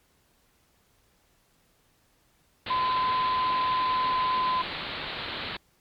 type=low-pass noise; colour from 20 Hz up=white; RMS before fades=-35 dBFS; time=2.66-5.57 s; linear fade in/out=5 ms; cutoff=4300 Hz; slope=96 dB/octave
type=tone; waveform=sine; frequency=1020 Hz; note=C6; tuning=44 cents flat; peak=-23 dBFS; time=2.7-4.62 s; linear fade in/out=5 ms
effects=pink hiss -66 dBFS RMS until 5.8 s + MP3 96 kbps